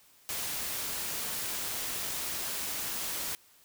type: noise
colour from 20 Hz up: white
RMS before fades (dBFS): -35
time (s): 0.29-3.35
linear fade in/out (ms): 0
effects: white hiss -61 dBFS RMS until 3.64 s